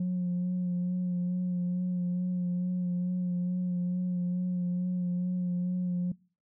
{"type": "tone with vibrato", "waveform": "sine", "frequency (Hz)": 179.4, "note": "F3", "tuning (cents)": 47, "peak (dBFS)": -25, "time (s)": [0, 6.12], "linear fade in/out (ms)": 5, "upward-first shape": "sine", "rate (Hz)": 2.3, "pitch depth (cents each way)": 20, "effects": ["noise-tail reverb RT60 0.4 s tail -24 dB re dry", "tanh soft clip ceiling -25 dBFS"]}